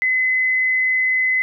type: tone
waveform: sine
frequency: 2031 Hz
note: B6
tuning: 48 cents sharp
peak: -15 dBFS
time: 0.02-1.42 s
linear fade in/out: 0 ms
effects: none